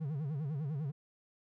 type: tone with vibrato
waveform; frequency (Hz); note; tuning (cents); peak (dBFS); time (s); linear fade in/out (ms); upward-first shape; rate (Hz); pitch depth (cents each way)
triangle; 146.83; D3; 0; -32; 0-0.92; 20; sine; 10; 170
effects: none